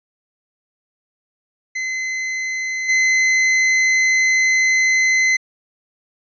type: tone with level steps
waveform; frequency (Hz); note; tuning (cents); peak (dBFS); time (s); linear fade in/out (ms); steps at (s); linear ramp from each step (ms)
45% pulse; 2048; C7; -38; -21 / -13; 1.75-5.37; 10; 2.88; 20
effects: resampled to 16000 Hz